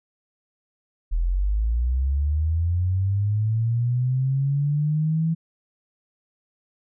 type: linear sweep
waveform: sine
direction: up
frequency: 39 to 164.81 Hz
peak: -19 dBFS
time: 1.11-5.35 s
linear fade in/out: 20 ms
effects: none